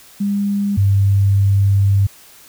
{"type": "tone pair in turn", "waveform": "sine", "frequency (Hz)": [201.6, 99.01], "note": ["G3", "G2"], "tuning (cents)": [49, 18], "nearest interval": "octave", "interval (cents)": 1231, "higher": "first", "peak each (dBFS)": [-15, -10], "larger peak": "second", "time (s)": [[0.2, 0.77], [0.77, 2.07]], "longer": "second", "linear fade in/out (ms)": 10, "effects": ["white hiss -44 dBFS RMS until 2.48 s"]}